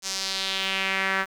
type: tone with band-pass filter sweep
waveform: sawtooth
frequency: 192.1 Hz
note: G3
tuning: 35 cents flat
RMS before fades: -27 dBFS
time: 0.02-1.26 s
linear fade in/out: 50 ms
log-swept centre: 6100 to 1600 Hz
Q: 2.4
effects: 8-bit